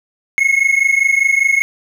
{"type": "tone pair together", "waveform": "triangle", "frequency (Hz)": [2164, 2189], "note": ["C#7", "C#7"], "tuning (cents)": [-42, -22], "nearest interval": "unison", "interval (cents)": 20, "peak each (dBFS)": -12, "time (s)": [0.38, 1.62], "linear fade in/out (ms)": 0, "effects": []}